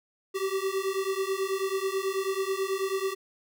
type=beating tone pair; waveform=square; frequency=381.5 / 390.7 Hz; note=G4 / G4; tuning=-47 / -6 cents; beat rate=9.2 Hz; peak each=-31 dBFS; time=0.34-3.15 s; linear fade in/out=20 ms; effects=none